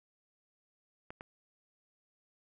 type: clicks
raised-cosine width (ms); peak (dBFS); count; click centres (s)
0.5; -29; 2; 1.105 / 1.209
effects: none